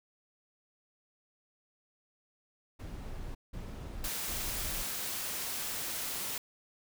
brown noise bursts, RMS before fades -41 dBFS, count 3, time 2.79-4.83 s, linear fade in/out 10 ms, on 560 ms, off 180 ms
white noise, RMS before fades -37 dBFS, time 4.04-6.38 s, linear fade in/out 2 ms
effects none

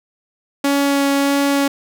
sawtooth tone with vibrato, 280 Hz, C#4, 18 cents sharp, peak -10 dBFS, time 0.64-1.68 s, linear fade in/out 5 ms, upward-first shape sine, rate 1.6 Hz, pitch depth 8 cents each way, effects none

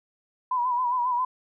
sine tone with vibrato, 987.8 Hz, B5, in tune, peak -22 dBFS, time 0.51-1.25 s, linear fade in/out 5 ms, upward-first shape sine, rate 7.4 Hz, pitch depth 61 cents each way, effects none

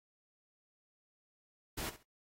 pink noise with echo, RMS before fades -40 dBFS, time 1.77-1.9 s, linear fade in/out 10 ms, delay 67 ms, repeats 2, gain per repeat -14 dB, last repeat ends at 2.034 s, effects AAC 48 kbps

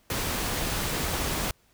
pink noise, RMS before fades -29 dBFS, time 0.1-1.51 s, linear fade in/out 2 ms, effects pink hiss -64 dBFS RMS until 1.73 s

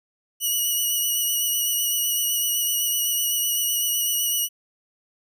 5% pulse tone with vibrato, 2924 Hz, F#7, 21 cents flat, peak -13 dBFS, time 0.4-4.49 s, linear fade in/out 50 ms, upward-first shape sine, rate 7.9 Hz, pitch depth 22 cents each way, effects none

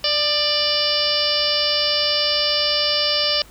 harmonic tone with a mistuned harmonic, 590 Hz, D5, 8 cents sharp, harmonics 1 / 2 / 3 / 4 / 5 / 6 / 7 / 8 / 9, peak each -25 / -31 / -32 / -31 / -23 / -28 / -30 / -22 / -24 dBFS, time 0.04-3.42 s, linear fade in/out 2 ms, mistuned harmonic 2, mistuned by +29 cents, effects added 50 Hz sine -47 dBFS peak until 3.5 s + pink hiss -47 dBFS RMS until 3.5 s

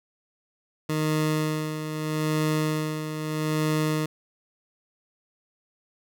20% pulse tone with tremolo, 154.8 Hz, D#3, 9 cents flat, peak -17 dBFS, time 0.89-4.06 s, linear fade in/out 5 ms, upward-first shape sine, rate 0.79 Hz, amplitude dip 60%, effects none

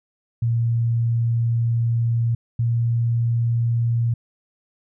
sine tone pair in turn, 116.54 / 117.14 Hz, A#2 / A#2, 0 / +9 cents, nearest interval unison, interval 9 cents, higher second, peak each -17 dBFS, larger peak neither, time 0.42-2.35 / 2.59-4.14 s, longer first, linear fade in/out 5 ms, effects none

